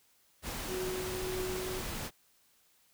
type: noise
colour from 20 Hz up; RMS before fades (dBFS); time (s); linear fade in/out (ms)
pink; -39; 0.42-2.11; 50
type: tone with tremolo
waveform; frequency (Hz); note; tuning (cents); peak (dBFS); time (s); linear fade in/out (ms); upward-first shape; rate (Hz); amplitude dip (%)
sine; 370; F#4; 0; -34; 0.67-1.83; 50; sine; 1.7; 30
effects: white hiss -68 dBFS RMS until 2.93 s